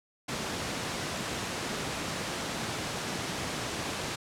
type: high-pass noise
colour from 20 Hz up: pink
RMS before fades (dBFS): -34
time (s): 0.28-4.16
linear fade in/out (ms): 10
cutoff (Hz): 110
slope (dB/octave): 12
effects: low-pass 8000 Hz 12 dB/octave